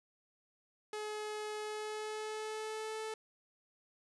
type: tone with pitch glide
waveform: sawtooth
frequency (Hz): 424.8 to 437.8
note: G#4 to A4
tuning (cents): +39 to -9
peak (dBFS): -35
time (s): 0.93-3.14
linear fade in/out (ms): 2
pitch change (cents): +52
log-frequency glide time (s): 1.59-3
effects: resampled to 24000 Hz